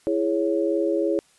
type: chord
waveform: sine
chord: C# minor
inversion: first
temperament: just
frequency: 332.6 / 415.8 / 554.4 Hz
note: E4 / G#4 / C#5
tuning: +16 / +2 / 0 cents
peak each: -23 / -25 / -25 dBFS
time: 0.07-1.19 s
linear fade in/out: 0 ms
effects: white hiss -59 dBFS RMS until 1.38 s + resampled to 24000 Hz